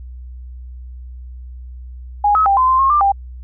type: tone with pitch steps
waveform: sine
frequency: 824 / 1281 / 792 / 1028 / 1042 / 1078 / 1188 / 794 Hz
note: G#5 / E6 / G5 / C6 / C6 / C#6 / D6 / G5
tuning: -14 / -50 / +18 / -31 / -7 / -49 / +20 / +22 cents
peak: -10 dBFS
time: 2.24-3.12 s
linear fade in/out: 5 ms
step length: 110 ms
effects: added 62 Hz sine -30 dBFS peak until 3.43 s